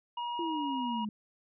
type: tone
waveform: square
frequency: 956 Hz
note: A#5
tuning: 43 cents sharp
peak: -34 dBFS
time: 0.17-1.05 s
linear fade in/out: 5 ms
type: exponential sweep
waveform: sine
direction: down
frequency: 345.4 to 207.7 Hz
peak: -33 dBFS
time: 0.39-1.09 s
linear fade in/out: 2 ms
effects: resampled to 8000 Hz